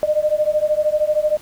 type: beating tone pair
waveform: sine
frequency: 601 / 614 Hz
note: D5 / D#5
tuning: +40 / -23 cents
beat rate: 13 Hz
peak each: -18 dBFS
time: 0.03-1.37 s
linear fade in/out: 0 ms
effects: pink hiss -44 dBFS RMS until 1.41 s